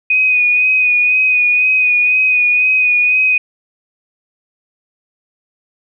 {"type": "tone with vibrato", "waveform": "sine", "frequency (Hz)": 2489, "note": "D#7", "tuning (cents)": 0, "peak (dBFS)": -9, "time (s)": [0.1, 3.38], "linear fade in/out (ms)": 5, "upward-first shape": "sine", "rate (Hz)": 2, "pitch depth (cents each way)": 27, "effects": []}